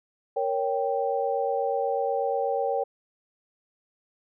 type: chord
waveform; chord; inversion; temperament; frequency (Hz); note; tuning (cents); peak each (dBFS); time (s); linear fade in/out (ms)
sine; G diminished; first; equal; 466.2 / 554.4 / 784; Bb4 / Db5 / G5; 0 / 0 / 0; -28; 0.36-2.84; 10
effects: none